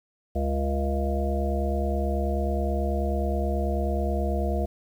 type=harmonic tone with a mistuned harmonic; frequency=69.3 Hz; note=C#2; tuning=in tune; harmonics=1 / 3 / 5 / 7 / 9 / 10; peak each=-25 / -32 / -34 / -34 / -33 / -33 dBFS; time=0.35-4.66 s; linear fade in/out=10 ms; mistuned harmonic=7; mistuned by=-27 cents; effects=9-bit